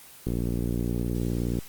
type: click train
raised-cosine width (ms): 3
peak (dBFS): -15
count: 79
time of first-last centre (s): 0.27-1.588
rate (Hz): 59.2
effects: white hiss -48 dBFS RMS until 1.68 s + Opus 24 kbps